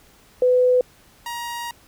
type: tone pair in turn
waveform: sine / sawtooth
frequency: 501 / 945.8 Hz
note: B4 / A#5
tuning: +25 / +25 cents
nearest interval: major seventh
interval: 1100 cents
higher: second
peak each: -13 / -24 dBFS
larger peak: first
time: 0.42-0.81 / 1.26-1.71 s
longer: second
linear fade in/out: 2 ms
effects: pink hiss -53 dBFS RMS until 1.87 s